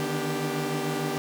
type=tone cluster; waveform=sawtooth; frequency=150.2 / 156.9 / 242.6 / 290.6 / 392.4 Hz; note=D3 / D#3 / B3 / D4 / G4; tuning=+39 / +15 / -31 / -18 / +2 cents; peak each=-29 / -32 / -30 / -31 / -27 dBFS; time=0-1.18 s; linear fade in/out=0 ms; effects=none